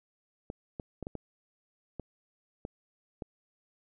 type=clicks; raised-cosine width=2 ms; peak=-24 dBFS; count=8; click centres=0.501 / 0.798 / 1.027 / 1.069 / 1.153 / 1.997 / 2.651 / 3.222 s; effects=none